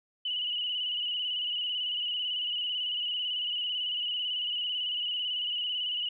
sine tone with vibrato, 2941 Hz, F#7, 11 cents flat, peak -29 dBFS, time 0.25-6.09 s, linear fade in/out 5 ms, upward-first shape square, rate 18 Hz, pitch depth 38 cents each way, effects none

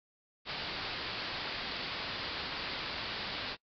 white low-pass noise, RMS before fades -39 dBFS, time 0.45-3.57 s, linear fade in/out 50 ms, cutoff 4900 Hz, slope 96 dB/octave, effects noise-tail reverb RT60 0.1 s tail -24 dB re dry

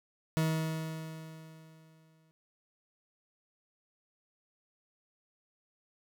40% pulse tone with exponential decay, 159.4 Hz, D#3, 42 cents sharp, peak -25 dBFS, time 0.37-2.31 s, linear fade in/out 0 ms, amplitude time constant 420 ms, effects none

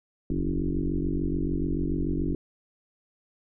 sine tone with frequency modulation, 158.9 Hz, D#3, 37 cents sharp, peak -24 dBFS, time 0.3-2.35 s, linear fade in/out 2 ms, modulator 46.9 Hz, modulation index 4.1, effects none

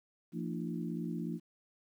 harmonic tone with a mistuned harmonic, 56.8 Hz, A#1, 44 cents flat, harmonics 3 / 4 / 5 / 6, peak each -38 / -40 / -42 / -44 dBFS, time 0.32-1.4 s, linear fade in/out 50 ms, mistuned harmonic 5, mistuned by +82 cents, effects 11-bit

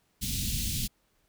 pink band-stop noise, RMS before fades -31 dBFS, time 0.21-0.88 s, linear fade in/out 20 ms, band 220 to 3100 Hz, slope 24 dB/octave, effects pink hiss -71 dBFS RMS until 1.28 s

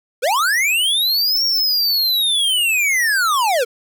square linear two-way sweep, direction up then down, 440 to 5588 to 440 Hz, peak -15 dBFS, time 0.22-3.65 s, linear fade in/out 20 ms, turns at 1.44 s, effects none

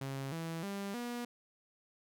sawtooth tone with pitch steps, 135.9 / 164.44 / 198.97 / 240.8 Hz, C#3 / E3 / G3 / B3, -34 / -4 / +26 / -44 cents, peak -34 dBFS, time 0.01-1.25 s, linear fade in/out 5 ms, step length 310 ms, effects none

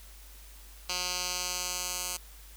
10% pulse tone with band-pass filter sweep, 180 Hz, F#3, 47 cents flat, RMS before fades -34 dBFS, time 0.89-2.17 s, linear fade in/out 5 ms, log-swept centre 4900 to 8100 Hz, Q 1.5, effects added 50 Hz sine -49 dBFS peak until 2.56 s + white hiss -54 dBFS RMS until 2.56 s

